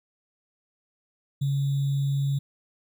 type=tone with sample-and-hold; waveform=sine; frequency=139.1 Hz; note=C#3; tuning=6 cents sharp; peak=-22 dBFS; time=1.41-2.39 s; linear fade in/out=10 ms; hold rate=3675 Hz; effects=none